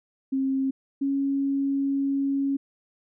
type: tone pair in turn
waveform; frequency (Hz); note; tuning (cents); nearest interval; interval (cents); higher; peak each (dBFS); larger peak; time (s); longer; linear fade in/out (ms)
sine; 267.8 / 276; C4 / C#4; +40 / -7; minor second; 53; second; -22; neither; 0.32-0.71 / 1.01-2.57; second; 10
effects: none